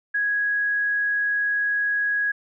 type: tone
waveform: sine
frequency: 1661.2 Hz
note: G#6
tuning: in tune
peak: -20 dBFS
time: 0.14-2.32 s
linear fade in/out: 10 ms
effects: none